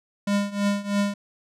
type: tone with tremolo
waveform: square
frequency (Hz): 202.3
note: G#3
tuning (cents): -45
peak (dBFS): -19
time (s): 0.27-1.14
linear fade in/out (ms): 5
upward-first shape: triangle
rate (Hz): 3.1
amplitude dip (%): 90
effects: low-pass 9000 Hz 12 dB/octave